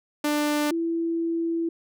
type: tone pair in turn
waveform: sawtooth / sine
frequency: 296.5 / 332.8 Hz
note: D4 / E4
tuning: +17 / +17 cents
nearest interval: major second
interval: 200 cents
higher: second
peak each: -18 / -23 dBFS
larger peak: first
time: 0.24-0.71 / 0.71-1.69 s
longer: second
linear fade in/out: 5 ms
effects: none